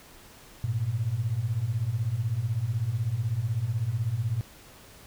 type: beating tone pair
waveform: sine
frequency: 102.9 / 118.9 Hz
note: G#2 / A#2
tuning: -16 / +35 cents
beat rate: 16 Hz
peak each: -30 / -27 dBFS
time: 0.64-4.41 s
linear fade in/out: 0 ms
effects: pink hiss -51 dBFS RMS until 5.06 s